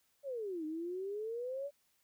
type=exponential two-way sweep; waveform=sine; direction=down then up; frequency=581 to 304.7 to 581 Hz; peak=-37 dBFS; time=0.23-1.71 s; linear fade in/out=50 ms; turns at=0.65 s; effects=white hiss -75 dBFS RMS until 2.03 s